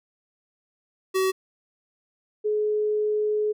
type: tone pair in turn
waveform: square / sine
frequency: 378.7 / 423.7 Hz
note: F#4 / G#4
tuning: +40 / +35 cents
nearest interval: major second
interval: 195 cents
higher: second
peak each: -21 dBFS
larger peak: neither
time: 1.14-1.32 / 2.44-3.53 s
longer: second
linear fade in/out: 20 ms
effects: none